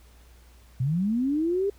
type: linear sweep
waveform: sine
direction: up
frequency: 119.4 to 408.8 Hz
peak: -22 dBFS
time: 0.8-1.7 s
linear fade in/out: 5 ms
effects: added 60 Hz sine -51 dBFS peak until 1.78 s + pink hiss -59 dBFS RMS until 1.78 s